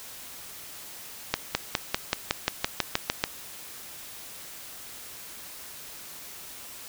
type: accelerating click train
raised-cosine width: 0.2 ms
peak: -5 dBFS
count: 12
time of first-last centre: 1.34-3.239 s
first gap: 210 ms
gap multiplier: 0.96
effects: white hiss -43 dBFS RMS until 6.88 s